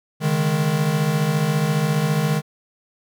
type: chord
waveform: square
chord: C# suspended second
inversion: none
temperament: equal with one note detuned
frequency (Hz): 140.93 / 155.56 / 207.7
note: C#3 / D#3 / G#3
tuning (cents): +29 / 0 / 0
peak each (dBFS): -26 / -20 / -26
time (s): 0.2-2.42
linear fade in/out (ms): 50
effects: none